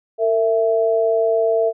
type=tone pair together; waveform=sine; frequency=454.3 / 662 Hz; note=A#4 / E5; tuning=-45 / +7 cents; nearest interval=perfect fifth; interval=652 cents; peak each=-17 dBFS; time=0.18-1.73 s; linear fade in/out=50 ms; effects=none